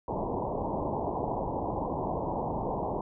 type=low-pass noise; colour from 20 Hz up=white; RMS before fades=-32 dBFS; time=0.08-3.01 s; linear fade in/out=2 ms; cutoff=1000 Hz; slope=96 dB/octave; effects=none